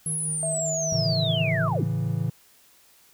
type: tone with tremolo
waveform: triangle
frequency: 155.4 Hz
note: D#3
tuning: 2 cents flat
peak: -28 dBFS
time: 0.06-1.64 s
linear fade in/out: 2 ms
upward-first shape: sine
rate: 5.2 Hz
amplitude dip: 40%
type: linear sweep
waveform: sine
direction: down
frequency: 11000 to 145.7 Hz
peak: -26 dBFS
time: 0.06-1.84 s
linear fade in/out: 2 ms
type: tone with vibrato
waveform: sine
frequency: 652 Hz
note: E5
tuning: 19 cents flat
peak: -28 dBFS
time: 0.43-1.68 s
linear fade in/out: 0 ms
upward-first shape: sine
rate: 5.5 Hz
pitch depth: 8 cents each way
type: chord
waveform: triangle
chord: A major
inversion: none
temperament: equal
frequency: 110 / 138.59 / 164.81 Hz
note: A2 / C#3 / E3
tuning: 0 / 0 / 0 cents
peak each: -26 dBFS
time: 0.92-2.3 s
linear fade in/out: 5 ms
effects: white hiss -57 dBFS RMS until 3.13 s